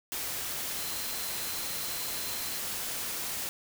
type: tone in noise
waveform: sine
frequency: 4100 Hz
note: C8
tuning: 36 cents flat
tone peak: -43 dBFS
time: 0.77-2.59 s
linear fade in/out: 0 ms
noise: white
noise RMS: -35 dBFS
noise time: 0.12-3.49 s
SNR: -11 dB
effects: none